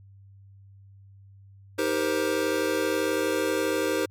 square chord, C minor seventh, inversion first, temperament just, 314 / 392.4 / 470.9 / 523.3 Hz, Eb4 / G4 / Bb4 / C5, +16 / +2 / +18 / 0 cents, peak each -30 dBFS, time 1.78-4.06 s, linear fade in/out 10 ms, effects added 98 Hz sine -48 dBFS peak until 4.1 s + MP3 64 kbps

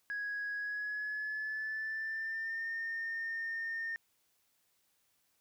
sine tone with pitch glide, 1661.2 to 1822 Hz, G#6 to A#6, 0 to -40 cents, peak -34 dBFS, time 0.1-3.96 s, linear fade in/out 0 ms, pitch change +160 cents, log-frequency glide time 0.56-2.69 s, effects tanh soft clip ceiling -32 dBFS + white hiss -75 dBFS RMS until 5.4 s

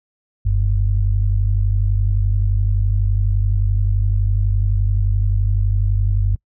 sine tone pair together, 46.25 / 98 Hz, F#1 / G2, 0 / 0 cents, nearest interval octave + minor second, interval 1300 cents, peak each -16 / -17 dBFS, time 0.45-6.36 s, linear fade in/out 10 ms, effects noise-tail reverb RT60 0.1 s tail -26 dB re dry

